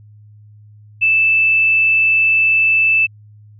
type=tone; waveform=sine; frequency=2637 Hz; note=E7; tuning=in tune; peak=-10 dBFS; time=1.01-3.07 s; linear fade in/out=20 ms; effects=added 105 Hz sine -40 dBFS peak until 3.59 s